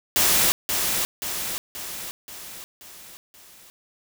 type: noise with echo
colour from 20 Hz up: white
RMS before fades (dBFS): -19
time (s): 0.16-0.52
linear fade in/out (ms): 0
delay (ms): 530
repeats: 6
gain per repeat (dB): -5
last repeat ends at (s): 3.7
effects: none